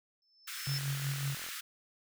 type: tone with exponential growth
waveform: sine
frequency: 5274 Hz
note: E8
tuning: in tune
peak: -34 dBFS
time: 0.22-0.78 s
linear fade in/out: 1 ms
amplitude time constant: 120 ms
type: high-pass noise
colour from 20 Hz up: pink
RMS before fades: -42 dBFS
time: 0.47-1.61 s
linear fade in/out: 10 ms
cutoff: 1300 Hz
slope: 48 dB/octave
type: tone with tremolo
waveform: sine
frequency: 138.59 Hz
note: C#3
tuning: in tune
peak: -31 dBFS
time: 0.67-1.35 s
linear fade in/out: 5 ms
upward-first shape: sine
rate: 5.4 Hz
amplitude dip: 50%
type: click train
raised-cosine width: 0.5 ms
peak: -34 dBFS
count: 36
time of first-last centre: 0.67-1.488 s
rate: 42.8 Hz
effects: none